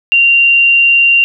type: tone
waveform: sine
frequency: 2769 Hz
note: F7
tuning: 15 cents flat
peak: -5 dBFS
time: 0.12-1.24 s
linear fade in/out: 0 ms
effects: none